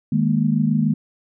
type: chord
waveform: sine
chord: D# suspended fourth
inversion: none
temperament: equal with one note detuned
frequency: 155.56 / 207.7 / 234.4 Hz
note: D#3 / G#3 / A#3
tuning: 0 / 0 / +10 cents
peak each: -20 dBFS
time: 0.12-0.94 s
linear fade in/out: 5 ms
effects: none